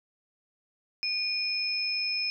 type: tone pair together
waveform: sine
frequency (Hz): 2448 / 5191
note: D#7 / E8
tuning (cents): -29 / -27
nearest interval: octave + minor second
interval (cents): 1302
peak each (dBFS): -31 / -29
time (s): 1.03-2.3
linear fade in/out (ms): 0
effects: none